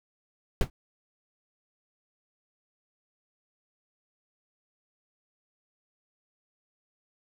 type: noise with exponential decay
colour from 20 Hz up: brown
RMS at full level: -17 dBFS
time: 0.61-0.7 s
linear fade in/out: 1 ms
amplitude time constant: 18 ms
effects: none